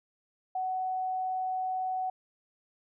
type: tone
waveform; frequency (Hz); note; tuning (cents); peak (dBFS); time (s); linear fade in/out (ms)
sine; 747; F#5; +16; -29; 0.55-2.1; 5
effects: none